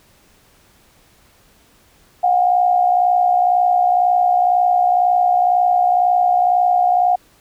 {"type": "tone pair together", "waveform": "sine", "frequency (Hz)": [721, 783], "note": ["F#5", "G5"], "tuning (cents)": [-45, -2], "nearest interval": "minor second", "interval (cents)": 143, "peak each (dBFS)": [-12, -20], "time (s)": [2.23, 7.16], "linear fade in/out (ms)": 10, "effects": ["pink hiss -53 dBFS RMS until 7.4 s"]}